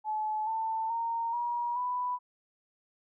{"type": "tone with pitch steps", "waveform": "sine", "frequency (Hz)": [860, 890.8, 922.8, 955.9, 990.2], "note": ["A5", "A5", "A#5", "A#5", "B5"], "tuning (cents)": [-40, 21, -18, 43, 4], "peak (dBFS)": -29, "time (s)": [0.04, 2.19], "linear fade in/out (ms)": 50, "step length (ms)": 430, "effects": []}